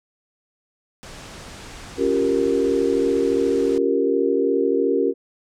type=low-pass noise; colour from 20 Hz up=pink; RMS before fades=-39 dBFS; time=1.03-3.78 s; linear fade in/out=0 ms; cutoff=8600 Hz; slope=24 dB/octave
type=chord; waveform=sine; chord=G half-diminished seventh; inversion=second; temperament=equal; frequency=277.2 / 349.2 / 392 / 466.2 Hz; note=Db4 / F4 / G4 / Bb4; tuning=0 / 0 / 0 / 0 cents; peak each=-23 / -25 / -21 / -21 dBFS; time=1.97-5.14 s; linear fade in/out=50 ms
effects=none